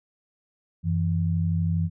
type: tone pair together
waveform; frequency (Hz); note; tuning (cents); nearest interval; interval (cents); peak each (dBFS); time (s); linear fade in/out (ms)
sine; 92.38 / 164.81; F#2 / E3; -2 / 0; minor seventh; 1002; -24; 0.83-1.9; 50
effects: none

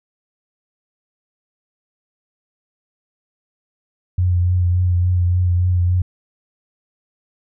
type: tone with vibrato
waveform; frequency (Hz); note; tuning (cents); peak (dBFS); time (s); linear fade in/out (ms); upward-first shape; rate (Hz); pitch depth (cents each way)
sine; 89.4; F2; +41; -13; 4.18-6.02; 5; triangle; 3.5; 32
effects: none

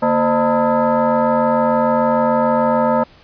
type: tone with frequency modulation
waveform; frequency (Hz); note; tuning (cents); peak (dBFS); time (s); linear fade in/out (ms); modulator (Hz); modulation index
sine; 145.1; D3; -21; -12; 0.02-3.04; 10; 377; 2.6
effects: pink hiss -47 dBFS RMS until 3.23 s + resampled to 11025 Hz

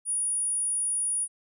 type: tone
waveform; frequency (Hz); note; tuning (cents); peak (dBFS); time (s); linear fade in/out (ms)
sine; 9680; D#9; -49; -25; 0.05-1.28; 50
effects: none

